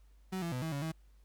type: tone with pitch steps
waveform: 35% pulse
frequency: 187.7 / 169 / 126 / 161.4 / 141.1 / 160.7 Hz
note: F#3 / E3 / B2 / E3 / C#3 / E3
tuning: +25 / +43 / +35 / -36 / +31 / -44 cents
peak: -33 dBFS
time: 0.32-0.92 s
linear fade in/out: 10 ms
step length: 100 ms
effects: added 50 Hz sine -58 dBFS peak until 1.24 s + pink hiss -75 dBFS RMS until 1.24 s